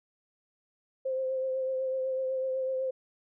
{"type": "tone with vibrato", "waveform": "sine", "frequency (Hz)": 523.3, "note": "C5", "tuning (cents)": 0, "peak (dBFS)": -28, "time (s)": [1.05, 2.91], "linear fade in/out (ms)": 10, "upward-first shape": "triangle", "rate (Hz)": 8, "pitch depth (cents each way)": 26, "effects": []}